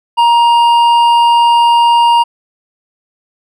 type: tone with hard clipping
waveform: sine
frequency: 941 Hz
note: A#5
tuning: 16 cents sharp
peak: -7 dBFS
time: 0.17-2.24 s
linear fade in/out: 20 ms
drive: 7 dB
effects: none